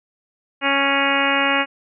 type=harmonic tone with a mistuned harmonic; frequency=277.2 Hz; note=C#4; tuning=in tune; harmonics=1 / 2 / 3 / 4 / 5 / 6 / 7 / 8 / 9 / 10; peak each=-25 / -25 / -25 / -25 / -25 / -25 / -25 / -25 / -25 / -25 dBFS; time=0.61-1.66 s; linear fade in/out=50 ms; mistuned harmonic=10; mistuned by=+42 cents; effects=none